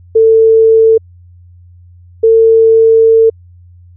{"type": "tone pair in turn", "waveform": "sine", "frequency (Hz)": [446.6, 449.7], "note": ["A4", "A4"], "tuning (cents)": [26, 38], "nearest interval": "unison", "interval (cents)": 12, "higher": "second", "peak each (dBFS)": -3, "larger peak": "neither", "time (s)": [[0.15, 0.98], [2.23, 3.3]], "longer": "second", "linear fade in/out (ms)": 10, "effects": ["added 88 Hz sine -36 dBFS peak until 3.96 s"]}